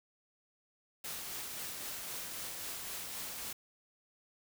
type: noise with tremolo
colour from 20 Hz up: white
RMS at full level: -41 dBFS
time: 1.04-3.53 s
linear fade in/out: 5 ms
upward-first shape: triangle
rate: 3.8 Hz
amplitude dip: 30%
effects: none